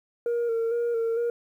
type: tone with vibrato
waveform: sine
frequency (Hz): 464.8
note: A#4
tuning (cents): -5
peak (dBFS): -21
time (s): 0.26-1.3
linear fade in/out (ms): 2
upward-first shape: square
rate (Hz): 2.2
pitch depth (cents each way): 29
effects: tanh soft clip ceiling -22 dBFS + 10-bit